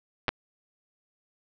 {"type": "clicks", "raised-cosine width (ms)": 0.3, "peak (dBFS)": -9, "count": 2, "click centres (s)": [0.282, 0.29], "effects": ["low-pass 5000 Hz 12 dB/octave"]}